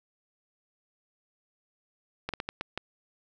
slowing click train, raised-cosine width 0.3 ms, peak -16 dBFS, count 6, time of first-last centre 2.29-2.776 s, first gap 47 ms, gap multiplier 1.37, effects none

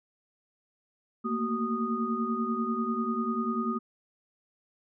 sine tone cluster, 224.5 / 234.7 / 377.6 / 1237 Hz, A3 / A#3 / F#4 / D#6, +35 / +12 / +35 / -10 cents, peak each -33 / -31 / -36 / -32 dBFS, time 1.24-3.79 s, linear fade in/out 20 ms, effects none

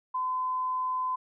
sine tone, 1020 Hz, C6, 44 cents flat, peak -27 dBFS, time 0.14-1.16 s, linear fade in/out 10 ms, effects none

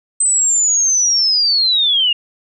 sine linear sweep, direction down, 8220 to 2794 Hz, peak -11 dBFS, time 0.2-2.13 s, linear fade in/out 5 ms, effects none

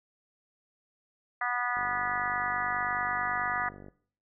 harmonic tone, 244.9 Hz, B3, 14 cents flat, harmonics 3 / 4 / 5 / 6 / 7 / 8, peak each -34 / -38 / -33 / -37 / -34 / -35 dBFS, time 1.41-3.69 s, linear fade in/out 5 ms
click train, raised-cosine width 2 ms, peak -33 dBFS, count 105, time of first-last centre 1.77-3.884 s, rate 49.2 Hz
effects noise-tail reverb RT60 0.5 s tail -19 dB re dry

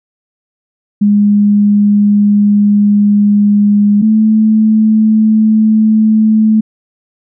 sine tone pair in turn, 205.6 / 217.5 Hz, G#3 / A3, -17 / -20 cents, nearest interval minor second, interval 97 cents, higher second, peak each -5 dBFS, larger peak neither, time 1.01-4.02 / 4.02-6.61 s, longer first, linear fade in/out 10 ms, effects none

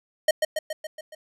square tone with echo, 622.3 Hz, D#5, in tune, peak -16 dBFS, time 0.28-0.31 s, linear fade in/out 5 ms, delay 140 ms, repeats 6, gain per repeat -4 dB, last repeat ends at 1.15 s, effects resampled to 32000 Hz

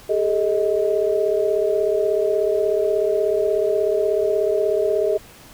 sine tone cluster, 399.5 / 436 / 628 Hz, G4 / A4 / D#5, +33 / -16 / +16 cents, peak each -21 dBFS, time 0.09-5.18 s, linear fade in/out 10 ms, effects pink hiss -45 dBFS RMS until 5.53 s

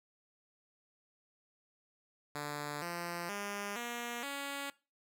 5% pulse tone with pitch steps, 146.83 / 172.61 / 202.9 / 238.5 / 280.4 Hz, D3 / F3 / G#3 / A#3 / C#4, 0 / -20 / -40 / +40 / +20 cents, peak -27 dBFS, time 2.35-4.7 s, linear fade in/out 2 ms, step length 470 ms, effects noise-tail reverb RT60 0.3 s tail -21 dB re dry

